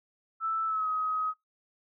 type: tone with pitch glide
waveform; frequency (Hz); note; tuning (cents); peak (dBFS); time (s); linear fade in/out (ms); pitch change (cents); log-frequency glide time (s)
sine; 1320 to 1264.8; E6 to D#6; +2 to +28; -27; 0.4-1.34; 50; -74; 0.66-0.88
effects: noise-tail reverb RT60 0.2 s tail -23 dB re dry